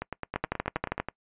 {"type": "two click trains", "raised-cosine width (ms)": 0.5, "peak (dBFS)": [-12, -17], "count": [9, 11], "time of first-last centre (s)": [[0.36, 1], [0.02, 1.086]], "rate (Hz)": [12.5, 9.38], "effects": ["noise-tail reverb RT60 0.1 s tail -24 dB re dry", "resampled to 8000 Hz"]}